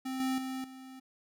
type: tone with level steps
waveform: square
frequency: 261.6 Hz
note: C4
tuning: in tune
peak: -35 / -30 / -36 / -47 dBFS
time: 0.05-1 s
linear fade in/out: 10 ms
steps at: 0.2 / 0.38 / 0.64 s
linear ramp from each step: 2 ms
effects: none